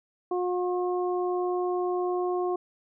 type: harmonic tone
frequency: 359.7 Hz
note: F#4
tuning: 49 cents flat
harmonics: 1 / 2 / 3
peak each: -26 / -32 / -36 dBFS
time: 0.31-2.56 s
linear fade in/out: 5 ms
effects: none